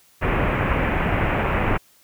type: low-pass noise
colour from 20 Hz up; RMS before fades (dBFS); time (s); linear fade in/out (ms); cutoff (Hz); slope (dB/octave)
pink; -21; 0.21-1.78; 20; 2600; 48
effects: white hiss -56 dBFS RMS until 2.03 s